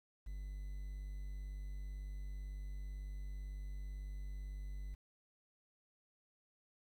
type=tone; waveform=triangle; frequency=49 Hz; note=G1; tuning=in tune; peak=-40 dBFS; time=0.26-4.95 s; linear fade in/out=10 ms; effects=11-bit